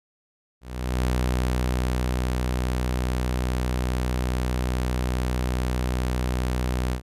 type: tone with ADSR envelope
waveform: sawtooth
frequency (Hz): 62.4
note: B1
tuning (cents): +19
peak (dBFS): -17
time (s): 0.61-7.02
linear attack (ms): 420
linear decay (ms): 1300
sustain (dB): -2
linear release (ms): 95
effects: resampled to 32000 Hz